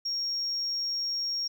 sine tone, 5570 Hz, F8, 5 cents flat, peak -27 dBFS, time 0.05-1.48 s, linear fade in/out 10 ms, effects tanh soft clip ceiling -24 dBFS + 11-bit

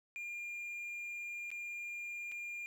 triangle tone with dropouts, 2406 Hz, D7, 41 cents sharp, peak -39 dBFS, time 0.16-2.66 s, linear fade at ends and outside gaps 0 ms, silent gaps 1.504-1.515 / 2.316-2.32 s, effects 12-bit

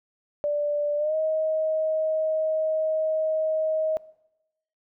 sine tone with pitch glide, 587.3 to 629.5 Hz, D5 to D#5, 0 to +20 cents, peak -22 dBFS, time 0.44-3.97 s, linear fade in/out 0 ms, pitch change +120 cents, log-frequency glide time 0.97-1.15 s, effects noise-tail reverb RT60 0.9 s tail -21 dB re dry

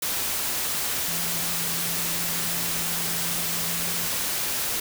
sine tone in noise, 170.1 Hz, F3, 45 cents flat, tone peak -37 dBFS, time 1.08-4.07 s, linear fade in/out 5 ms, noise white, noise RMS -27 dBFS, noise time 0.02-4.8 s, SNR -13 dB, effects none

